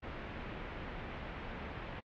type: low-pass noise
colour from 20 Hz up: pink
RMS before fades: -44 dBFS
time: 0.02-2.01 s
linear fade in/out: 20 ms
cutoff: 2700 Hz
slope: 24 dB/octave
effects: AAC 64 kbps